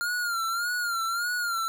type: tone with vibrato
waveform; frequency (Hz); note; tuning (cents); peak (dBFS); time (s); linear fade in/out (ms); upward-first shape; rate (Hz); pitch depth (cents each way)
square; 1400; F6; +4; -27; 0.01-1.68; 0; sine; 1.7; 79
effects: none